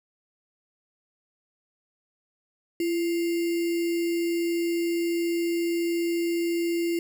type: tone with sample-and-hold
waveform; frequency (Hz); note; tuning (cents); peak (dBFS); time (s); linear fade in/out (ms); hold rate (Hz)
sine; 339.3; F4; -50; -23; 2.8-6.99; 2; 2450
effects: none